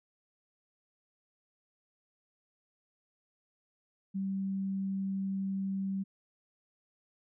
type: tone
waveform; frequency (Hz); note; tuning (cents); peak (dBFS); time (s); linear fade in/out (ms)
sine; 193.7; G3; -20; -31; 4.14-6.04; 20
effects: none